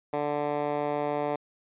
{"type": "tone with band-pass filter", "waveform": "10% pulse", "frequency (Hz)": 146.83, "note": "D3", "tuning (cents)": 0, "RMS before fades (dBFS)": -29, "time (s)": [0.13, 1.36], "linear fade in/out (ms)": 5, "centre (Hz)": 640, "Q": 0.95, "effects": ["resampled to 8000 Hz"]}